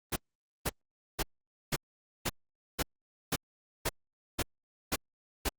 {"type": "noise bursts", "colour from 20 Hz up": "pink", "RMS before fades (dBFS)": -30, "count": 11, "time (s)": [0.12, 5.493], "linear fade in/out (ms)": 10, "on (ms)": 43, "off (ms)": 490, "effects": ["Opus 32 kbps"]}